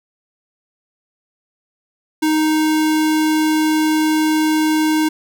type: tone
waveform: square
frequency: 311.1 Hz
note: D#4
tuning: in tune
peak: -14 dBFS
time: 2.22-5.09 s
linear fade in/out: 10 ms
effects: none